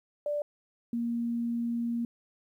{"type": "tone pair in turn", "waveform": "sine", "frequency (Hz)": [587.3, 234.9], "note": ["D5", "A#3"], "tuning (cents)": [0, 13], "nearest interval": "octave + major third", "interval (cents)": 1587, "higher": "first", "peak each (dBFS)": -28, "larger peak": "neither", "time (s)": [[0.26, 0.42], [0.93, 2.05]], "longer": "second", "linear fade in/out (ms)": 2, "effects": ["11-bit"]}